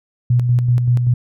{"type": "tone with tremolo", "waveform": "sine", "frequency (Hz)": 122.2, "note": "B2", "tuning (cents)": -18, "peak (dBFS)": -10, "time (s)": [0.3, 1.14], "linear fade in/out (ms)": 5, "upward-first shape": "square", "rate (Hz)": 5.2, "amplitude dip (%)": 40, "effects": []}